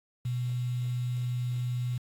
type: tone with quantisation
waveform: sine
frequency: 123.47 Hz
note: B2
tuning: in tune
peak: -28 dBFS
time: 0.25-1.98 s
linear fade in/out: 5 ms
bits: 8
effects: AAC 64 kbps